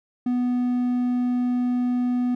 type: tone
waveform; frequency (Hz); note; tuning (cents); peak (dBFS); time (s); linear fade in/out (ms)
triangle; 246.9; B3; 0; -18; 0.26-2.35; 5
effects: none